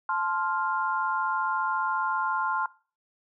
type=chord; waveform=sine; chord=F major; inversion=first; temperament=just; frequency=873.1 / 1047.7 / 1396.9 Hz; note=A5 / C6 / F6; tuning=-14 / +2 / 0 cents; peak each=-30 / -28 / -30 dBFS; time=0.09-2.66 s; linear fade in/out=2 ms; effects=noise-tail reverb RT60 0.4 s tail -21 dB re dry